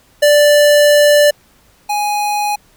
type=tone pair in turn; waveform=square; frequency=587.3 / 830.6 Hz; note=D5 / G#5; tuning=0 / 0 cents; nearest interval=tritone; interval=600 cents; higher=second; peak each=-7 / -15 dBFS; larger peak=first; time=0.22-1.31 / 1.89-2.56 s; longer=first; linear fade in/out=10 ms; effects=pink hiss -51 dBFS RMS until 2.76 s